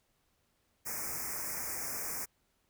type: band-stop noise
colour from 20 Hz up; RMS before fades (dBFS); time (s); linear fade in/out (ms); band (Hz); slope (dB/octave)
white; -38; 0.85-2.26; 20; 2400 to 5100; 96
effects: pink hiss -75 dBFS RMS until 2.69 s